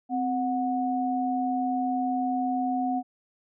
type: tone pair together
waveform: sine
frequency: 259 / 732.6 Hz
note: C4 / F#5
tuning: -17 / -17 cents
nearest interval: octave + tritone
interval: 1800 cents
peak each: -27 dBFS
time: 0.09-3.03 s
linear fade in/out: 50 ms
effects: none